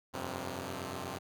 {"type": "chord", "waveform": "5% pulse", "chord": "F suspended second", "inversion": "none", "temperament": "equal with one note detuned", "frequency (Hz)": [87.31, 95.98, 130.81], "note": ["F2", "G2", "C3"], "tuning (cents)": [0, -36, 0], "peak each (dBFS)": -31, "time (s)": [0.13, 1.19], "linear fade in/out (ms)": 20, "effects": []}